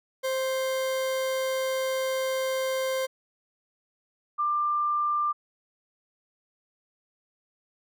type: tone pair in turn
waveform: 40% pulse / sine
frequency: 525 / 1189.5 Hz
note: C5 / D6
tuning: +6 / +22 cents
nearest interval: octave + major second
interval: 1416 cents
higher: second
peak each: -25 / -23 dBFS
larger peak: second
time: 0.23-3.07 / 4.38-5.33 s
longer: first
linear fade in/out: 20 ms
effects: none